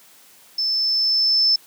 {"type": "tone with level ramp", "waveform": "sine", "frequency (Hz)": 5274, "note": "E8", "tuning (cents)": 0, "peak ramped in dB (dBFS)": [-19, -13], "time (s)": [0.58, 1.56], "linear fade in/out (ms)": 5, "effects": ["white hiss -50 dBFS RMS until 1.66 s", "high-pass 150 Hz 12 dB/octave"]}